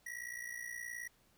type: ring-modulated tone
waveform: square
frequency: 1922 Hz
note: B6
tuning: 48 cents flat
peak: -40 dBFS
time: 0.06-1.08 s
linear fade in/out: 5 ms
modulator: 29.5 Hz
effects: pink hiss -70 dBFS RMS until 1.37 s